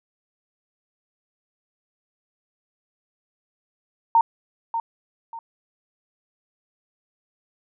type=tone with echo; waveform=sine; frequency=917 Hz; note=A#5; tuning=29 cents flat; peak=-12 dBFS; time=4.15-4.21 s; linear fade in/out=2 ms; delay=590 ms; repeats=2; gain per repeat=-10 dB; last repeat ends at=5.39 s; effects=none